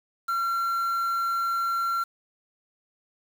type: tone with quantisation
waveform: triangle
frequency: 1366 Hz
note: F6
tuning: 39 cents flat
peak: -22 dBFS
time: 0.28-2.04 s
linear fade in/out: 10 ms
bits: 7
effects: none